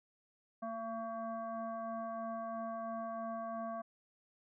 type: tone with frequency modulation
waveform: sine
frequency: 678 Hz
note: E5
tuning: 49 cents sharp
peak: -38 dBFS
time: 0.62-3.82 s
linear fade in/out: 10 ms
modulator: 451 Hz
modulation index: 1
effects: none